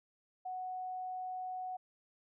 sine tone, 740 Hz, F#5, in tune, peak -38 dBFS, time 0.45-1.77 s, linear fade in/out 10 ms, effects none

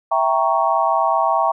sine chord, E diminished seventh, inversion none, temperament equal, 659.3 / 784 / 932.3 / 1108.7 Hz, E5 / G5 / Bb5 / Db6, 0 / 0 / 0 / 0 cents, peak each -20 dBFS, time 0.11-1.52 s, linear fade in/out 10 ms, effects none

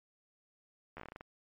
slowing click train, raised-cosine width 0.5 ms, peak -30 dBFS, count 10, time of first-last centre 0.97-1.209 s, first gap 12 ms, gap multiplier 1.19, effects MP3 48 kbps

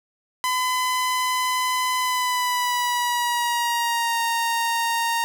sawtooth tone with pitch glide, 1011 to 927.1 Hz, B5 to A#5, +40 to -10 cents, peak -17 dBFS, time 0.44-5.24 s, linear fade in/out 0 ms, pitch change -150 cents, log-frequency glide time 1.99-4.2 s, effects none

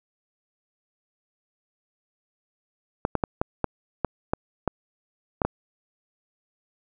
clicks, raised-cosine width 1 ms, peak -8 dBFS, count 10, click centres 3.051 / 3.153 / 3.238 / 3.415 / 3.643 / 4.047 / 4.335 / 4.677 / 5.418 / 5.45 s, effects none

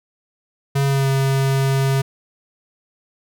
square tone with pitch glide, 138.59 to 135.5 Hz, C#3 to C#3, 0 to -39 cents, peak -16 dBFS, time 0.75-2.02 s, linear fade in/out 10 ms, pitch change -39 cents, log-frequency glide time 0.85-1.08 s, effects none

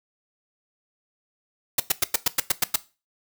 white noise bursts, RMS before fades -19 dBFS, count 9, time 1.78-2.76 s, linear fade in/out 5 ms, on 20 ms, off 100 ms, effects noise-tail reverb RT60 0.3 s tail -17 dB re dry

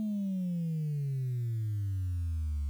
sine exponential sweep, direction down, 218 to 70 Hz, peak -28 dBFS, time 0-2.69 s, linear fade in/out 0 ms, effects tanh soft clip ceiling -28 dBFS + 10-bit

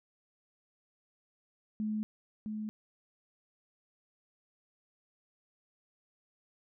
sine tone with echo, 214.4 Hz, A3, 45 cents flat, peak -31 dBFS, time 1.8-2.03 s, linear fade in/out 0 ms, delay 660 ms, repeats 1, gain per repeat -4 dB, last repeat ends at 2.69 s, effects none

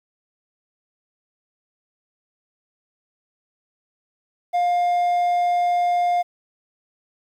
triangle tone, 706 Hz, F5, 19 cents sharp, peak -15 dBFS, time 4.53-6.23 s, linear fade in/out 20 ms, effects 9-bit

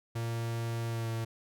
45% pulse tone with pitch glide, 115.8 to 113.88 Hz, A#2 to A#2, -11 to -40 cents, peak -32 dBFS, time 0.15-1.25 s, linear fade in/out 10 ms, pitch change -29 cents, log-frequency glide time 0.89-1.08 s, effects none

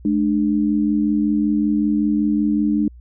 sine tone pair together, 213 / 298.3 Hz, G#3 / D4, +44 / +27 cents, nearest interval tritone, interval 583 cents, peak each -18 dBFS, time 0.05-2.88 s, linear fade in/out 2 ms, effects added 60 Hz sine -39 dBFS peak until 3 s

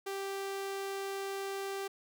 sawtooth tone, 392 Hz, G4, in tune, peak -32 dBFS, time 0.06-1.88 s, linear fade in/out 10 ms, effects none

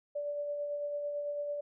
sine tone with tremolo, 582 Hz, D5, 16 cents flat, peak -32 dBFS, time 0.15-1.61 s, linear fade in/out 10 ms, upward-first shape sine, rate 9 Hz, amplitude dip 30%, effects none

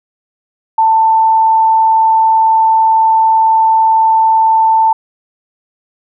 sine tone, 889 Hz, A5, 18 cents sharp, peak -6 dBFS, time 0.78-4.93 s, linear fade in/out 5 ms, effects none

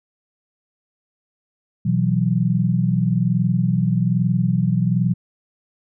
sine chord, B suspended fourth, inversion none, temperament equal with one note detuned, 123.47 / 164.81 / 185.96 Hz, B2 / E3 / F#3, 0 / 0 / +9 cents, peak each -20 dBFS, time 1.85-5.14 s, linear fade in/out 10 ms, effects none

